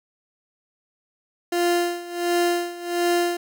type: tone with tremolo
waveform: 30% pulse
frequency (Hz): 348.3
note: F4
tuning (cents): -5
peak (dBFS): -15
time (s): 1.52-3.37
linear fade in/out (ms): 5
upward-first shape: sine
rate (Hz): 1.4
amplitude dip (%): 85
effects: none